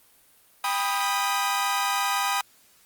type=chord; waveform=sawtooth; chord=G augmented; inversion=none; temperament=equal with one note detuned; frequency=795.4 / 987.8 / 1244.5 Hz; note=G5 / B5 / D#6; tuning=+25 / 0 / 0 cents; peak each=-24 dBFS; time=0.64-2.41 s; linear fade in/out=2 ms; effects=white hiss -58 dBFS RMS until 2.85 s + Opus 32 kbps